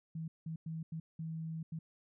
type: tone bursts at uneven times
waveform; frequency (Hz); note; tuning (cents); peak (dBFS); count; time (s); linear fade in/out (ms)
sine; 161.4; E3; -36; -38; 6; 0.15-0.28 / 0.46-0.56 / 0.66-0.83 / 0.92-1 / 1.19-1.63 / 1.72-1.79; 5
effects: none